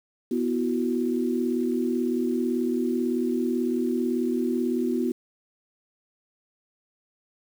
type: chord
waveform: sine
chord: B suspended fourth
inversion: none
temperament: equal with one note detuned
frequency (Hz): 246.9 / 331.9 / 370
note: B3 / E4 / F#4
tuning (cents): 0 / +12 / 0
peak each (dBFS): -25 / -29 / -28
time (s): 0.31-5.12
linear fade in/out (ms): 5
effects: 8-bit